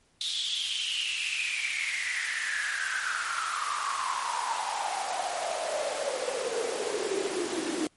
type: noise with high-pass filter sweep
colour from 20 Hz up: pink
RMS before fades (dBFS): -31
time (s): 0.21-7.87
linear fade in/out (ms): 2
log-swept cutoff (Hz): 3700 to 310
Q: 8.9
effects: pink hiss -66 dBFS RMS until 7.96 s + MP3 48 kbps